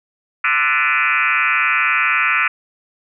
sine tone with frequency modulation, 1892 Hz, A#6, 25 cents sharp, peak -13 dBFS, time 0.44-2.48 s, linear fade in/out 5 ms, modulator 140 Hz, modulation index 4.9, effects none

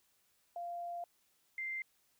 sine tone pair in turn, 694 / 2089 Hz, F5 / C7, -11 / -3 cents, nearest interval octave + perfect fifth, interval 1908 cents, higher second, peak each -39 / -37 dBFS, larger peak second, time 0.56-1.04 / 1.58-1.82 s, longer first, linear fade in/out 2 ms, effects white hiss -74 dBFS RMS until 2.19 s

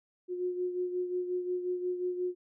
sine beating tone pair, 360 / 365.6 Hz, F#4 / F#4, -47 / -21 cents, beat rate 5.6 Hz, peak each -31 / -39 dBFS, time 0.28-2.35 s, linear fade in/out 50 ms, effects none

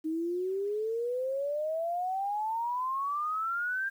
sine exponential sweep, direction up, 311.1 to 1608 Hz, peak -29 dBFS, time 0.04-3.9 s, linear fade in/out 20 ms, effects 10-bit

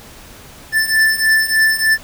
square beating tone pair, 1760 / 1763.3 Hz, A6 / A6, 0 / +3 cents, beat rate 3.3 Hz, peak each -17 / -14 dBFS, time 0.72-1.98 s, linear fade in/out 50 ms, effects pink hiss -39 dBFS RMS until 2.03 s

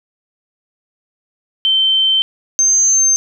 sine tone pair in turn, 3100 / 6299 Hz, G7 / G8, -20 / +7 cents, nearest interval octave, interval 1227 cents, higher second, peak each -10 / -9 dBFS, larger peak second, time 1.65-2.22 / 2.59-3.16 s, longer neither, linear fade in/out 0 ms, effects none

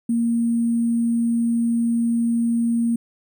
sine tone with sample-and-hold, 233.1 Hz, A#3, in tune, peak -17 dBFS, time 0.09-2.96 s, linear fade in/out 5 ms, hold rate 8820 Hz, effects none

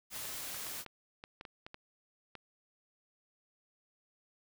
white noise, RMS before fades -42 dBFS, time 0.1-0.85 s, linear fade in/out 50 ms
clicks, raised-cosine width 0.3 ms, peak -30 dBFS, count 11, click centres 0.164 / 0.253 / 0.545 / 0.668 / 0.863 / 1.239 / 1.411 / 1.452 / 1.665 / 1.744 / 2.353 s
effects none

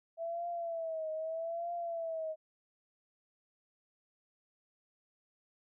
sine tone with vibrato, 659.3 Hz, E5, in tune, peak -35 dBFS, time 0.17-2.36 s, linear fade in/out 50 ms, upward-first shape triangle, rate 0.8 Hz, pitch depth 91 cents each way, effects none

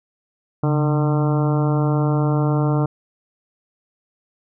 harmonic tone with a mistuned harmonic, 150.9 Hz, D3, 47 cents sharp, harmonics 1 / 2 / 3 / 4 / 5 / 6 / 7 / 8 / 9, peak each -17 / -23 / -27 / -29 / -31 / -33 / -34 / -35 / -36 dBFS, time 0.63-2.86 s, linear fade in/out 5 ms, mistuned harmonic 1, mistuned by -89 cents, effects none

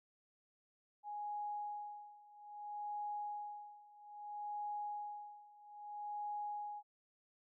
sine tone with tremolo, 830.6 Hz, G#5, in tune, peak -39 dBFS, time 1.03-6.83 s, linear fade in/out 50 ms, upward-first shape sine, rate 0.61 Hz, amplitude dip 90%, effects none

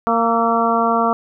harmonic tone with a mistuned harmonic, 230.7 Hz, A#3, 18 cents flat, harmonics 1 / 2 / 3 / 4 / 5 / 6, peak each -21 / -22 / -19 / -22 / -19 / -24 dBFS, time 0.07-1.13 s, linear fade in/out 0 ms, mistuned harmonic 6, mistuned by -43 cents, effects none

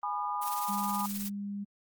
sine chord, G# minor, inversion none, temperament equal with one note detuned, 830.6 / 987.8 / 1215.4 Hz, G#5 / B5 / D#6, 0 / 0 / -41 cents, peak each -35 dBFS, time 0.03-1.06 s, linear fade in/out 2 ms
blue noise with tremolo, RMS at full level -36 dBFS, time 0.41-1.3 s, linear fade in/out 20 ms, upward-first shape triangle, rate 19 Hz, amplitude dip 65%
sine tone, 201.8 Hz, G#3, 49 cents flat, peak -34 dBFS, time 0.68-1.65 s, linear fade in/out 20 ms
effects Opus 48 kbps

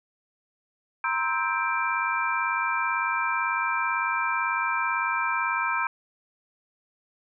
sine tone cluster, 941 / 1039 / 1306 / 1581 / 2356 Hz, A#5 / C6 / E6 / G6 / D7, +16 / -12 / -17 / +14 / +5 cents, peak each -30 dBFS, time 1.04-5.87 s, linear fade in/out 2 ms, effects none

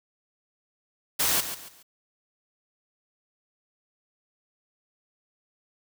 white noise with echo, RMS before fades -24 dBFS, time 1.19-1.41 s, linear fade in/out 10 ms, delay 140 ms, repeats 3, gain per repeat -10 dB, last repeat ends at 1.83 s, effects none

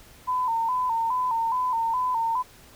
sine tone with vibrato, 958 Hz, A#5, 47 cents sharp, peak -22 dBFS, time 0.27-2.43 s, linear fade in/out 20 ms, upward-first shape square, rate 2.4 Hz, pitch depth 86 cents each way, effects pink hiss -51 dBFS RMS until 2.75 s

